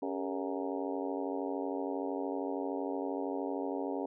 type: harmonic tone with a mistuned harmonic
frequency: 93 Hz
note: F#2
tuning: 9 cents sharp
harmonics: 3 / 4 / 5 / 6 / 7 / 8 / 9 / 10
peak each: -37 / -39 / -41 / -43 / -44 / -45 / -46 / -47 dBFS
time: 0.02-4.06 s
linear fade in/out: 5 ms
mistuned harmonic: 4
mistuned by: +110 cents
effects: none